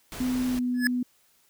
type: noise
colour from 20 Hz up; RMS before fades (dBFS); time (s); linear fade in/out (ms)
pink; -38; 0.12-0.59; 0
type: tone with pitch glide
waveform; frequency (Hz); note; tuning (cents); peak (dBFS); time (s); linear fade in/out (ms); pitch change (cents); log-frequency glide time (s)
sine; 252.8 to 247.9; B3 to B3; +41 to +7; -24; 0.2-1.03; 5; -34; 0.49-0.59
type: tone with exponential growth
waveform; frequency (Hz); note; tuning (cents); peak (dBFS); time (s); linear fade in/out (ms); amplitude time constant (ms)
square; 1707; G#6; +47; -19; 0.74-0.87; 1; 27
effects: white hiss -64 dBFS RMS until 1.49 s